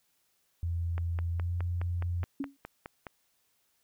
sine tone with pitch glide, 84.9 to 87.39 Hz, F2 to F2, -48 to +2 cents, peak -29 dBFS, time 0.63-2.24 s, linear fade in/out 0 ms, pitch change +50 cents, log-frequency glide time 1.32-1.53 s
click train, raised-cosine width 0.5 ms, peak -25 dBFS, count 11, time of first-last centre 0.98-3.068 s, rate 4.79 Hz
sine tone with exponential decay, 277.2 Hz, C#4, in tune, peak -28 dBFS, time 2.4-2.57 s, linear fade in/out 5 ms, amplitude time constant 35 ms
effects white hiss -73 dBFS RMS until 3.83 s

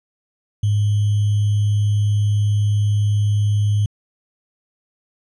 sine tone with sample-and-hold, 103.83 Hz, G#2, in tune, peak -14 dBFS, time 0.63-3.86 s, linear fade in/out 5 ms, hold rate 3150 Hz, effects resampled to 22050 Hz

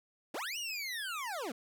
25% pulse linear two-way sweep, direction up then down, 207.4 to 2960 to 207.4 Hz, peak -33 dBFS, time 0.34-1.52 s, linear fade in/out 5 ms, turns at 0.58 s, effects none

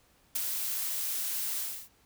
blue noise with ADSR envelope, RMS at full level -29 dBFS, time 0.35-1.89 s, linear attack 8 ms, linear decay 21 ms, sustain -4 dB, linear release 310 ms, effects pink hiss -65 dBFS RMS until 2.05 s

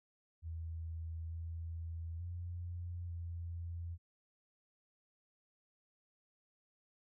sine tone with pitch steps, 81.8 / 82.8 / 87.3 / 85.1 Hz, E2 / E2 / F2 / F2, -13 / +8 / 0 / -44 cents, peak -40 dBFS, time 0.42-3.98 s, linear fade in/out 50 ms, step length 890 ms, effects none

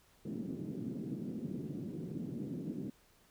pink band-pass noise, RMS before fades -41 dBFS, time 0.25-2.9 s, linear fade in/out 5 ms, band 160 to 320 Hz, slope 24 dB/octave, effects pink hiss -67 dBFS RMS until 3.3 s

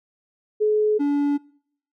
sine / triangle tone pair in turn, 425.7 / 287.1 Hz, G#4 / D4, +43 / -39 cents, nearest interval perfect fifth, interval 682 cents, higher first, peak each -16 dBFS, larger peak neither, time 0.6-0.99 / 0.99-1.38 s, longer neither, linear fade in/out 20 ms, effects noise-tail reverb RT60 0.6 s tail -23 dB re dry

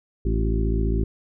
harmonic tone with a mistuned harmonic, 55 Hz, A1, in tune, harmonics 1 / 2 / 3 / 4 / 5 / 6 / 7, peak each -21 / -28 / -31 / -31 / -33 / -32 / -31 dBFS, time 0.25-1.04 s, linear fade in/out 5 ms, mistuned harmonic 6, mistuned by +54 cents, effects none

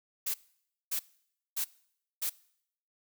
blue noise bursts, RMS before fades -32 dBFS, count 4, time 0.26-2.298 s, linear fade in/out 10 ms, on 82 ms, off 570 ms, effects noise-tail reverb RT60 0.7 s tail -22 dB re dry

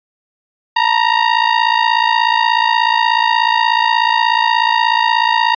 sawtooth ring-modulated tone, 932.3 Hz, A#5, in tune, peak -4 dBFS, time 0.76-5.55 s, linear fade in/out 5 ms, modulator 28.3 Hz, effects resampled to 11025 Hz

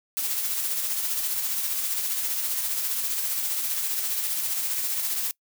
blue noise with tremolo, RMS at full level -26 dBFS, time 0.17-5.31 s, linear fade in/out 0 ms, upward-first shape sine, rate 15 Hz, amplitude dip 35%, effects noise-tail reverb RT60 0.1 s tail -24 dB re dry

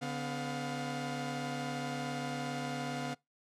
sawtooth tone cluster, 144.1 / 250.9 / 708 Hz, D3 / B3 / F5, -33 / +28 / +23 cents, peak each -36 / -35 / -37 dBFS, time 0.01-3.15 s, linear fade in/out 20 ms, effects noise-tail reverb RT60 0.2 s tail -24 dB re dry + low-pass 8000 Hz 12 dB/octave

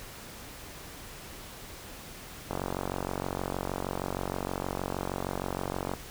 click train, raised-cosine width 1 ms, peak -17 dBFS, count 160, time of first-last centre 2.51-5.937 s, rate 46.4 Hz, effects pink hiss -45 dBFS RMS until 6.1 s

